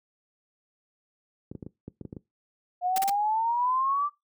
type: clicks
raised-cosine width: 3 ms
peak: -24 dBFS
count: 9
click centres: 1.515 / 1.552 / 1.627 / 1.665 / 1.88 / 2.012 / 2.052 / 2.128 / 2.167 s
type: exponential sweep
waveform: sine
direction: up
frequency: 711 to 1184 Hz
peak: -23 dBFS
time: 2.81-4.1 s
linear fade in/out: 50 ms
type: noise bursts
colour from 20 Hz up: white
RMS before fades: -31 dBFS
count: 3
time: 2.96-3.098 s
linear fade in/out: 2 ms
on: 22 ms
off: 36 ms
effects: noise-tail reverb RT60 0.2 s tail -21 dB re dry + high-pass 100 Hz 12 dB/octave